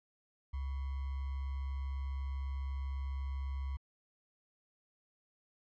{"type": "tone with sample-and-hold", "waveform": "sine", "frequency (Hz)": 68, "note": "C#2", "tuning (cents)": -33, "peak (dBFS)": -35, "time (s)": [0.53, 3.77], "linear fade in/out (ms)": 10, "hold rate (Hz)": 1050, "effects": ["low-pass 3000 Hz 12 dB/octave"]}